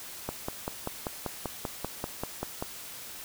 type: click train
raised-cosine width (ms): 1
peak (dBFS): -17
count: 13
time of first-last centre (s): 0.29-2.625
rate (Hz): 5.14
effects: white hiss -43 dBFS RMS until 3.24 s